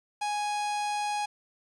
45% pulse tone, 830.6 Hz, G#5, in tune, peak -28 dBFS, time 0.21-1.26 s, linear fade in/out 10 ms, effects resampled to 24000 Hz + 9-bit

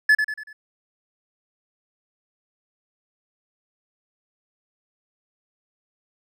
triangle tone with echo, 1722 Hz, A6, 38 cents flat, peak -10 dBFS, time 0.09-0.15 s, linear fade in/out 5 ms, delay 95 ms, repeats 4, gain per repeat -7 dB, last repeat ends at 0.53 s, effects none

